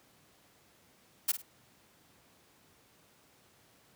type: noise with echo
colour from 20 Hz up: blue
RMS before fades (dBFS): -27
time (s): 1.28-1.32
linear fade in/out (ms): 10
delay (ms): 51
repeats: 2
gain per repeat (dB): -11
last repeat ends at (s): 1.422
effects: pink hiss -64 dBFS RMS until 3.95 s + high-pass 100 Hz 12 dB/octave